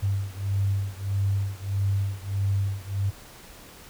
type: beating tone pair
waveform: sine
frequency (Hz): 98 / 99.6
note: G2 / G2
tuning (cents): 0 / +28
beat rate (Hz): 1.6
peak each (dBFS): -26 / -27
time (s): 0.02-3.11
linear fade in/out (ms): 20
effects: pink hiss -47 dBFS RMS until 3.89 s